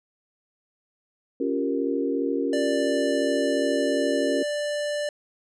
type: chord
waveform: sine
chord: G half-diminished seventh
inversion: second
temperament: equal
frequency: 277.2 / 349.2 / 392 / 466.2 Hz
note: Db4 / F4 / G4 / Bb4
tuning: 0 / 0 / 0 / 0 cents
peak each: -26 / -30 / -30 / -28 dBFS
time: 1.4-4.43 s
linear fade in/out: 5 ms
type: tone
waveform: square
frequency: 589 Hz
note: D5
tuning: 5 cents sharp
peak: -26 dBFS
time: 2.53-5.09 s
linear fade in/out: 2 ms
effects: resampled to 22050 Hz